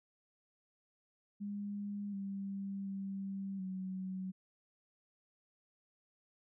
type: tone with pitch steps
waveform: sine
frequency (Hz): 203.5 / 196.7 / 195.1 / 187.6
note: G#3 / G3 / G3 / F#3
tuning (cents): -35 / +6 / -8 / +24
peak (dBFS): -38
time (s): 1.4-4.32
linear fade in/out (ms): 20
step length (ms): 730
effects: none